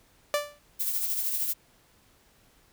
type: tone with exponential decay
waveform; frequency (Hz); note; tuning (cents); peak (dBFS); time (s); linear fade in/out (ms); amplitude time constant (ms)
sawtooth; 586; D5; -4; -17; 0.34-0.59; 1; 53
type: noise with tremolo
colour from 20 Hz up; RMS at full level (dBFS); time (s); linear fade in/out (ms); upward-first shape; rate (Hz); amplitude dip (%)
violet; -27; 0.79-1.54; 20; triangle; 13; 50
effects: pink hiss -62 dBFS RMS until 2.72 s